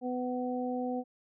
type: harmonic tone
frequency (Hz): 250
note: B3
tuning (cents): +21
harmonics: 1 / 2 / 3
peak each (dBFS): -33 / -36 / -38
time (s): 0.01-1.04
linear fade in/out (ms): 50
effects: none